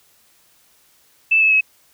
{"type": "tone with pitch steps", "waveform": "sine", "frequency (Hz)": [2637, 2602, 2568], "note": ["E7", "E7", "E7"], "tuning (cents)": [0, -23, -46], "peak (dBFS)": -11, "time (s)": [1.31, 1.61], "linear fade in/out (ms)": 10, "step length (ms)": 100, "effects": ["white hiss -56 dBFS RMS until 1.93 s"]}